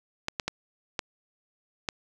clicks, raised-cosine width 0.2 ms, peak -11 dBFS, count 5, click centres 0.284 / 0.398 / 0.48 / 0.992 / 1.888 s, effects none

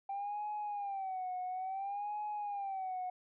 sine tone with vibrato, 784 Hz, G5, in tune, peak -35 dBFS, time 0.09-3.1 s, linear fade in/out 5 ms, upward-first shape sine, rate 0.58 Hz, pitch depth 120 cents each way, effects tanh soft clip ceiling -33 dBFS

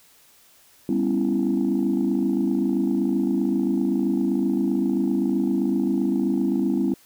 sine chord, C# half-diminished seventh, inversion second, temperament just, 199.57 / 249.5 / 277.2 / 332.6 Hz, G3 / B3 / C#4 / E4, +31 / +18 / 0 / +16 cents, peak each -24 dBFS, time 0.89-6.94 s, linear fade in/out 2 ms, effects tanh soft clip ceiling -13 dBFS + white hiss -55 dBFS RMS until 7.05 s

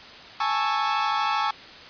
40% pulse chord, A major seventh, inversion third, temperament equal with one note detuned, 827.3 / 880 / 1108.7 / 1318.5 Hz, G#5 / A5 / C#6 / E6, -7 / 0 / 0 / 0 cents, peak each -27 dBFS, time 0.4-1.51 s, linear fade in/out 5 ms, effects white hiss -43 dBFS RMS until 1.89 s + resampled to 11025 Hz

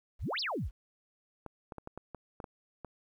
sine exponential two-way sweep, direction up then down, 32.37 to 5588 to 32.37 Hz, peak -32 dBFS, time 0.19-0.71 s, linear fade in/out 50 ms, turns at 0.4 s
clicks, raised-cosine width 1 ms, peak -28 dBFS, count 9, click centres 1.463 / 1.722 / 1.783 / 1.874 / 1.976 / 2.147 / 2.402 / 2.442 / 2.847 s
effects 11-bit

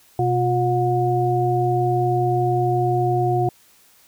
sine tone cluster, 125.4 / 356.9 / 724 Hz, B2 / F4 / F#5, +27 / +38 / -38 cents, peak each -21 dBFS, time 0.19-3.49 s, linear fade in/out 2 ms, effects white hiss -54 dBFS RMS until 4.07 s

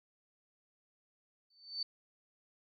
sine tone with exponential growth, 4537 Hz, C#8, 39 cents sharp, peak -32 dBFS, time 1.5-1.83 s, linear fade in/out 5 ms, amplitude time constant 71 ms, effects none

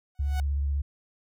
sawtooth tone with exponential growth, 740 Hz, F#5, in tune, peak -29 dBFS, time 0.15-0.4 s, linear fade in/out 1 ms, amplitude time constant 53 ms
sine tone with vibrato, 70.6 Hz, C#2, 32 cents sharp, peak -24 dBFS, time 0.19-0.82 s, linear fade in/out 10 ms, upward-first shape sine, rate 16 Hz, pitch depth 43 cents each way
effects none

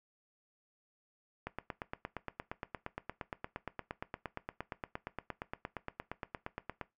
click train, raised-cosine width 0.5 ms, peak -23 dBFS, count 47, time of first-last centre 1.47-6.813 s, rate 8.61 Hz, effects noise-tail reverb RT60 0.2 s tail -18 dB re dry

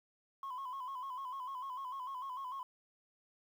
sine tone with vibrato, 1046.5 Hz, C6, in tune, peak -38 dBFS, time 0.43-2.63 s, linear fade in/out 2 ms, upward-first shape square, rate 6.7 Hz, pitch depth 71 cents each way, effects tanh soft clip ceiling -38 dBFS + 11-bit

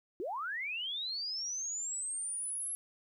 sine linear sweep, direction up, 315 to 11175 Hz, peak -35 dBFS, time 0.2-2.75 s, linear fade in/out 0 ms, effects 12-bit

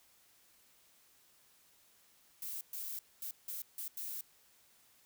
violet noise bursts at uneven times, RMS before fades -42 dBFS, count 6, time 2.42-2.61 / 2.73-2.99 / 3.22-3.31 / 3.48-3.62 / 3.78-3.88 / 3.97-4.21 s, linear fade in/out 2 ms, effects white hiss -67 dBFS RMS until 5.05 s

